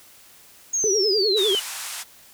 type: linear sweep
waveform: sine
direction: down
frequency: 6645 to 2900 Hz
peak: -20 dBFS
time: 0.73-1.6 s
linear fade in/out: 10 ms
type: tone with vibrato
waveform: sine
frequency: 407.1 Hz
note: G#4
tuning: 35 cents flat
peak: -20 dBFS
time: 0.84-1.55 s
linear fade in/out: 0 ms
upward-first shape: triangle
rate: 10 Hz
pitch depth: 190 cents each way
type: band-pass noise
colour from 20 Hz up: white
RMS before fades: -33 dBFS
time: 1.36-2.04 s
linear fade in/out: 20 ms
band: 770 to 11000 Hz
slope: 24 dB/octave
effects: white hiss -50 dBFS RMS until 2.33 s